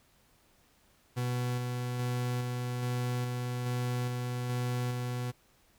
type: tone with tremolo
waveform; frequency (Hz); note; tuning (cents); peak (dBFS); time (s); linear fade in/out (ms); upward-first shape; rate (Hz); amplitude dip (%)
40% pulse; 123.47; B2; 0; -29; 1.16-5.32; 20; square; 1.2; 25
effects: pink hiss -66 dBFS RMS until 5.78 s